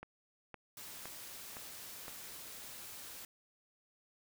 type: click train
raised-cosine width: 0.5 ms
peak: -31 dBFS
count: 5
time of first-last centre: 0.03-2.081 s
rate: 1.95 Hz
type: noise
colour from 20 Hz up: white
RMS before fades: -49 dBFS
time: 0.77-3.25 s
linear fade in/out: 2 ms
effects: none